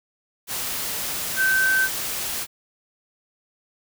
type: tone in noise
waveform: sine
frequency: 1544 Hz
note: G6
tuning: 27 cents flat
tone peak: -17 dBFS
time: 1.36-1.89 s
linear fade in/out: 50 ms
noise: white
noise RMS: -28 dBFS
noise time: 0.47-2.47 s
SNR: +8 dB
effects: none

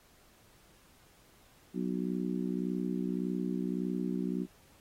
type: harmonic tone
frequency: 61.74 Hz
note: B1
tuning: in tune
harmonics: 3 / 4 / 5 / 6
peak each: -34 / -36 / -38 / -40 dBFS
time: 1.73-4.47 s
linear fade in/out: 50 ms
effects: pink hiss -63 dBFS RMS until 4.8 s + AAC 48 kbps

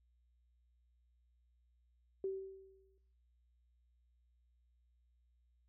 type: tone with exponential decay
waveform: sine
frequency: 385 Hz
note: G4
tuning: 31 cents flat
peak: -34 dBFS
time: 2.24-2.98 s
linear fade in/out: 2 ms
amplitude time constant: 160 ms
effects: noise-tail reverb RT60 0.7 s tail -17 dB re dry + added 60 Hz sine -70 dBFS peak until 5.68 s

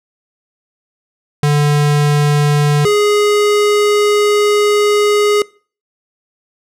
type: tone pair in turn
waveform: square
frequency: 146.83 / 415.3 Hz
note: D3 / G#4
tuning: 0 / 0 cents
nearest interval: octave + tritone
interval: 1800 cents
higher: second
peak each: -10 dBFS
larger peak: neither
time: 1.43-2.85 / 2.85-5.42 s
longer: second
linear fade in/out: 2 ms
effects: noise-tail reverb RT60 0.4 s tail -23 dB re dry + low-pass 11000 Hz 12 dB/octave

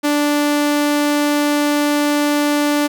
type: tone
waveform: sawtooth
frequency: 293 Hz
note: D4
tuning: 4 cents flat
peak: -10 dBFS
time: 0.03-2.88 s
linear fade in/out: 20 ms
effects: none

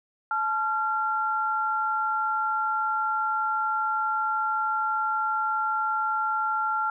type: tone pair together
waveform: sine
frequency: 867 / 1376.3 Hz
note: A5 / F6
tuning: -26 / -26 cents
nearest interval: minor sixth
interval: 800 cents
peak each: -28 / -25 dBFS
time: 0.31-6.9 s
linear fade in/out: 2 ms
effects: none

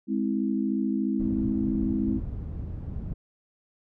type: chord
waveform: sine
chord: Ab augmented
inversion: none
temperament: equal with one note detuned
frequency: 207.7 / 261.6 / 324.7 Hz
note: Ab3 / C4 / E4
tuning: 0 / 0 / -26 cents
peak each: -27 / -28 / -30 dBFS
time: 0.07-2.21 s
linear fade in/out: 50 ms
type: low-pass noise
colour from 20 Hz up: white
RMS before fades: -34 dBFS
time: 1.19-3.14 s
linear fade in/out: 10 ms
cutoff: 110 Hz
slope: 12 dB/octave
effects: none

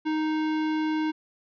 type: tone with hard clipping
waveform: sine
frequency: 311.1 Hz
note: D#4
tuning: in tune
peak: -26 dBFS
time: 0.05-1.12 s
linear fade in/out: 20 ms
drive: 17 dB
effects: resampled to 16000 Hz

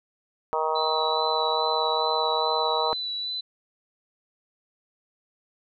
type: harmonic tone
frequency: 157.5 Hz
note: D#3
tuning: 21 cents sharp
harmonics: 3 / 4 / 5 / 6 / 7 / 8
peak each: -29 / -30 / -31 / -27 / -32 / -33 dBFS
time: 0.53-2.93 s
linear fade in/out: 0 ms
type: tone with vibrato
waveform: sine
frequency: 3970 Hz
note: B7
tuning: 8 cents sharp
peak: -28 dBFS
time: 0.75-3.41 s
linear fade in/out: 10 ms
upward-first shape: sine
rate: 2.4 Hz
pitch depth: 18 cents each way
effects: none

